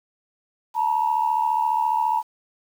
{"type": "tone pair together", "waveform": "sine", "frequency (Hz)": [880, 954.6], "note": ["A5", "A#5"], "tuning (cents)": [0, 41], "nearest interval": "minor second", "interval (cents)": 141, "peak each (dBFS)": -21, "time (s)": [0.74, 2.23], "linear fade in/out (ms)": 50, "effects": ["tanh soft clip ceiling -11 dBFS", "8-bit"]}